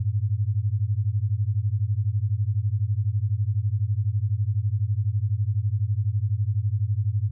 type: beating tone pair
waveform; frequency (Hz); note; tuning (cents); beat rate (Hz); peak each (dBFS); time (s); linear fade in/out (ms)
sine; 98 / 110; G2 / A2; 0 / 0; 12; -24; 0-7.31; 10
effects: none